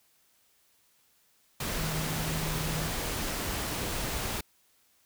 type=tone in noise; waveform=sine; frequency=157 Hz; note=D#3; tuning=16 cents sharp; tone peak=-33 dBFS; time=1.78-2.88 s; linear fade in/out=5 ms; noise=pink; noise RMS=-33 dBFS; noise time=1.6-4.41 s; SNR=-3 dB; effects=white hiss -67 dBFS RMS until 5.05 s